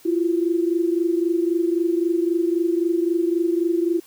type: tone pair together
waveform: sine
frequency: 336.2 / 360 Hz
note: E4 / F#4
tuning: +34 / -47 cents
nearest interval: minor second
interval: 119 cents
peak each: -19 / -23 dBFS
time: 0.05-4 s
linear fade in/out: 10 ms
effects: white hiss -51 dBFS RMS until 4.06 s